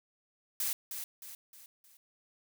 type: noise with echo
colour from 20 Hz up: blue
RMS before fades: -33 dBFS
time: 0.6-0.73 s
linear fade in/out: 2 ms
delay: 310 ms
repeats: 4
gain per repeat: -7 dB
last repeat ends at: 1.97 s
effects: none